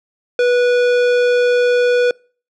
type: tone with tanh clipping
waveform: sine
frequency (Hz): 489.6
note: B4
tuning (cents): -15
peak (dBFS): -13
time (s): 0.39-2.11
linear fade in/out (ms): 2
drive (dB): 16
effects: noise-tail reverb RT60 0.4 s tail -26 dB re dry